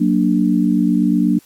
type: chord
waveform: sine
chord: Gb augmented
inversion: none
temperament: equal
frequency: 185 / 233.1 / 293.7 Hz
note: Gb3 / Bb3 / D4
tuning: 0 / 0 / 0 cents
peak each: -16 dBFS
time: 0-1.39 s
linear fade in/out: 10 ms
effects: white hiss -50 dBFS RMS until 1.45 s + MP3 64 kbps